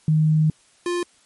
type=tone pair in turn; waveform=sine / square; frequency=155.56 / 350.8 Hz; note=D#3 / F4; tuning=0 / +8 cents; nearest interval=octave + major second; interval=1408 cents; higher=second; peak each=-14 / -22 dBFS; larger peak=first; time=0.08-0.5 / 0.86-1.03 s; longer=first; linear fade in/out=2 ms; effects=white hiss -57 dBFS RMS until 1.25 s + MP3 48 kbps